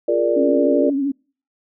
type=chord; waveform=sine; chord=Bb dominant seventh; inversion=second; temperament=equal; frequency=349.2 / 415.3 / 466.2 / 587.3 Hz; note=F4 / Ab4 / Bb4 / D5; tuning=0 / 0 / 0 / 0 cents; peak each=-21 / -24 / -20 / -18 dBFS; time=0.08-0.9 s; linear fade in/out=5 ms
type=tone with vibrato; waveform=sine; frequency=277.2 Hz; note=C#4; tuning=in tune; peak=-17 dBFS; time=0.36-1.12 s; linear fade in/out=10 ms; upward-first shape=triangle; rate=13 Hz; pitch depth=73 cents each way
effects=noise-tail reverb RT60 0.4 s tail -26 dB re dry